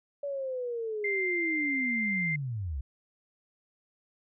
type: linear sweep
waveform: sine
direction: down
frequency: 574 to 60.5 Hz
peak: -31 dBFS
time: 0.23-2.81 s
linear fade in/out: 5 ms
type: tone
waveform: sine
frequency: 2093 Hz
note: C7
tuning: in tune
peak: -28 dBFS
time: 1.04-2.36 s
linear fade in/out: 5 ms
effects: none